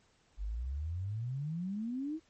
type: exponential sweep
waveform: sine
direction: up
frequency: 47 to 329.6 Hz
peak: -34 dBFS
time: 0.37-2.2 s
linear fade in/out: 50 ms
effects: pink hiss -69 dBFS RMS until 2.29 s + MP3 32 kbps